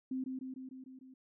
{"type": "tone with echo", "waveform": "sine", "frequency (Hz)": 260.2, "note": "C4", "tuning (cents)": -9, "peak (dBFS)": -34, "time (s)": [0.11, 0.24], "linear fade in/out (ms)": 5, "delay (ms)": 150, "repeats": 6, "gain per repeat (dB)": -3, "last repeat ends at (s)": 1.14, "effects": []}